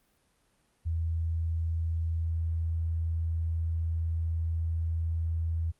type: tone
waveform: sine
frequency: 82.1 Hz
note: E2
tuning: 6 cents flat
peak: -27 dBFS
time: 0.85-5.72 s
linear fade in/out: 20 ms
effects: pink hiss -70 dBFS RMS until 5.79 s + Opus 32 kbps